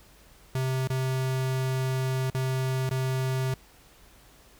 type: tone with dropouts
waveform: square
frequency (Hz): 130.81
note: C3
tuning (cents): 0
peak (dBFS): -26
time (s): 0.55-3.54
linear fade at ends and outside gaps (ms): 2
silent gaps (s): 0.874-0.901 / 2.301-2.347 / 2.893-2.911
effects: added 50 Hz sine -59 dBFS peak until 4.59 s + pink hiss -56 dBFS RMS until 4.59 s